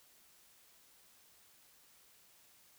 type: silence
effects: white hiss -65 dBFS RMS until 2.78 s